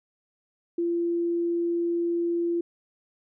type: tone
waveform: sine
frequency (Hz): 341.9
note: F4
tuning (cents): -37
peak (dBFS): -23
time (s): 0.78-2.61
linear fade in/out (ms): 5
effects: none